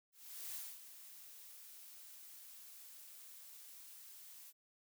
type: noise with ADSR envelope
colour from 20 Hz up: blue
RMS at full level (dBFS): -45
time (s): 0.12-4.53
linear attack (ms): 420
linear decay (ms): 240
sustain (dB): -11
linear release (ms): 39
effects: none